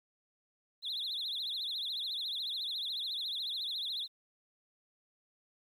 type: tone with vibrato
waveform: sine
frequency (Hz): 3729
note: A#7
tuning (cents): 0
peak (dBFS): -33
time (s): 0.82-4.08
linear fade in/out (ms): 50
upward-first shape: triangle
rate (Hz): 14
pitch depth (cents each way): 230
effects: tanh soft clip ceiling -32 dBFS + 11-bit